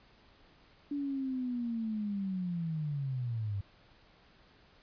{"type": "linear sweep", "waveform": "sine", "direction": "down", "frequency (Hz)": [289.6, 96.5], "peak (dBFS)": -32, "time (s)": [0.91, 3.61], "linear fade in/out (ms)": 5, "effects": ["pink hiss -62 dBFS RMS until 4.82 s", "resampled to 11025 Hz"]}